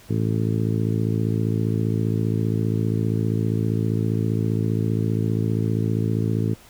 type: harmonic tone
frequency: 55.1 Hz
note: A1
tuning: 3 cents sharp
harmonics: 2 / 3 / 4 / 5 / 6 / 7 / 8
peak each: -22 / -26 / -28 / -30 / -32 / -33 / -34 dBFS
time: 0.09-6.55 s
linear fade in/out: 20 ms
effects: pink hiss -49 dBFS RMS until 6.69 s